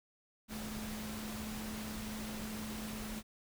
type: tone in noise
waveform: sine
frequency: 215.8 Hz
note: A3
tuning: 33 cents flat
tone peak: -42 dBFS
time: 0.48-3.23 s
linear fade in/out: 50 ms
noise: pink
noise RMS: -45 dBFS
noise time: 0.48-3.23 s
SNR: 0 dB
effects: none